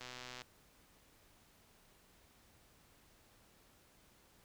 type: click train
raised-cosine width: 0.2 ms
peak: -30 dBFS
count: 52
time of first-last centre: 0.01-0.418 s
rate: 125 Hz
effects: pink hiss -67 dBFS RMS until 4.44 s